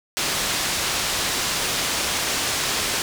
white low-pass noise, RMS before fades -24 dBFS, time 0.17-3.02 s, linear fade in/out 0 ms, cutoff 6700 Hz, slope 12 dB/octave, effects none

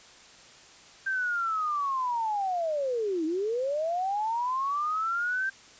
sine linear two-way sweep, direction down then up, 1580 to 306.5 to 1580 Hz, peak -26 dBFS, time 1.06-5.5 s, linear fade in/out 10 ms, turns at 3.25 s, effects white hiss -52 dBFS RMS until 5.79 s + resampled to 16000 Hz

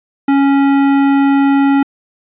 sine tone with hard clipping, 277.2 Hz, C#4, in tune, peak -10 dBFS, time 0.28-1.83 s, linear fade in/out 5 ms, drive 14 dB, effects resampled to 8000 Hz

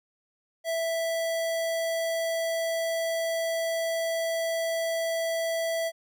square tone, 659.3 Hz, E5, in tune, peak -27 dBFS, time 0.64-5.92 s, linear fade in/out 50 ms, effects none

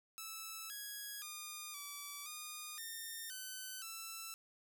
5% pulse tone with pitch steps, 1313 / 1661 / 1216 / 1153 / 1223 / 1822 / 1519 / 1330 Hz, E6 / G#6 / D#6 / D6 / D#6 / A#6 / F#6 / E6, -7 / 0 / -40 / -32 / -30 / -40 / +45 / +15 cents, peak -34 dBFS, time 0.18-4.34 s, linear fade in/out 0 ms, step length 520 ms, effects none

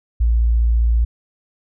sine tone, 57.5 Hz, A#1, 23 cents flat, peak -12 dBFS, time 0.2-1.05 s, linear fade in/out 10 ms, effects none

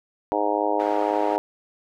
harmonic tone, 103.83 Hz, G#2, in tune, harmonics 3 / 4 / 5 / 6 / 7 / 8 / 9, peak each -28 / -28 / -28 / -28 / -28 / -28 / -28 dBFS, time 0.32-1.38 s, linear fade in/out 0 ms
white band-pass noise, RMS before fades -37 dBFS, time 0.79-1.37 s, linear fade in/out 10 ms, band 350 to 1200 Hz, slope 12 dB/octave
effects none

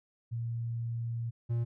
sine / triangle tone pair in turn, 116.54 / 117.76 Hz, A#2 / A#2, 0 / +18 cents, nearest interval unison, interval 18 cents, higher second, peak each -32 / -26 dBFS, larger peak second, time 0.31-1.31 / 1.49-1.65 s, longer first, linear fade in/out 20 ms, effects none

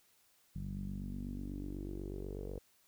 sawtooth tone with low-pass filter sweep, 48.11 Hz, G1, 32 cents flat, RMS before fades -42 dBFS, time 0.55-2.59 s, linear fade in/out 10 ms, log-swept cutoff 170 to 480 Hz, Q 5.3, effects white hiss -70 dBFS RMS until 2.87 s

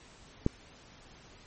click, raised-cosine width 3 ms, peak -12 dBFS, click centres 0.464 s, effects pink hiss -55 dBFS RMS until 1.46 s + MP3 32 kbps

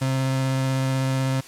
35% pulse tone with vibrato, 132.6 Hz, C3, 23 cents sharp, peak -19 dBFS, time 0.01-1.41 s, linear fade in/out 10 ms, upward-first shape triangle, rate 16 Hz, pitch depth 11 cents each way, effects white hiss -44 dBFS RMS until 1.47 s + low-pass 10000 Hz 12 dB/octave

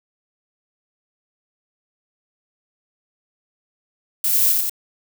violet noise with echo, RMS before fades -19 dBFS, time 4.24-4.52 s, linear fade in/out 2 ms, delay 88 ms, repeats 2, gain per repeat -2 dB, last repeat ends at 4.696 s, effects none

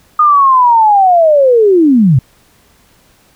sine linear sweep, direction down, 1236 to 116.8 Hz, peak -4 dBFS, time 0.19-2.19 s, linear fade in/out 5 ms, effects pink hiss -49 dBFS RMS until 3.35 s

